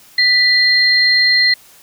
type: tone pair together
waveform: sine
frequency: 1975.5 / 4186 Hz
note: B6 / C8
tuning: 0 / 0 cents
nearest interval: octave + minor second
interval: 1300 cents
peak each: -12 dBFS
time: 0.18-1.54 s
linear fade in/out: 5 ms
effects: white hiss -45 dBFS RMS until 1.82 s